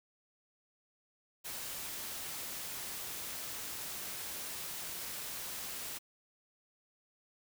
white noise, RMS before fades -42 dBFS, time 1.44-5.99 s, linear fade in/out 20 ms, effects none

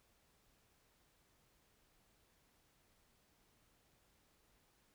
silence, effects pink hiss -74 dBFS RMS until 4.94 s

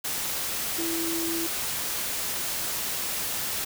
sine tone in noise, 332.1 Hz, E4, 13 cents sharp, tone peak -29 dBFS, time 0.78-1.47 s, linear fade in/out 10 ms, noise white, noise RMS -30 dBFS, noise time 0.04-3.65 s, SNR -2 dB, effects none

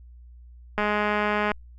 click train, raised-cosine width 0.5 ms, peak -10 dBFS, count 155, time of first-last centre 0.78-1.517 s, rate 209 Hz, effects added 60 Hz sine -44 dBFS peak until 1.78 s + Opus 48 kbps

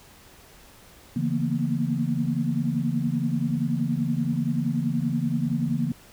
sine tone cluster, 142.4 / 167.2 / 229.4 / 239.9 Hz, C#3 / E3 / A#3 / A#3, +47 / +25 / -28 / +50 cents, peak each -28 dBFS, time 1.16-5.92 s, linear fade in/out 5 ms, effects pink hiss -51 dBFS RMS until 6.12 s

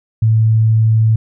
sine tone, 110.9 Hz, A2, 14 cents sharp, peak -8 dBFS, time 0.22-1.16 s, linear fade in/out 5 ms, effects none

